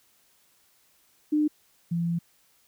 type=tone pair in turn; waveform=sine; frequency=301.4 / 169.69 Hz; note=D4 / F3; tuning=+45 / -50 cents; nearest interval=minor seventh; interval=995 cents; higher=first; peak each=-20 / -24 dBFS; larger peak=first; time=1.32-1.48 / 1.91-2.19 s; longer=second; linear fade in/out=10 ms; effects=white hiss -64 dBFS RMS until 2.67 s